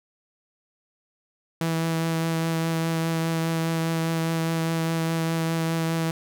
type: tone with vibrato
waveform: sawtooth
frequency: 163.7 Hz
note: E3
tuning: 12 cents flat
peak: -19 dBFS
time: 1.61-6.11 s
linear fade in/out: 2 ms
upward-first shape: triangle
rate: 4.9 Hz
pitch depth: 14 cents each way
effects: none